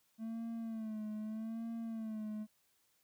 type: tone with vibrato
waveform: triangle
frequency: 221.3 Hz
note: A3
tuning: 10 cents sharp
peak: -37 dBFS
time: 0.18-2.47 s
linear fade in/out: 50 ms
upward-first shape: sine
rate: 0.81 Hz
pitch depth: 63 cents each way
effects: white hiss -75 dBFS RMS until 3.03 s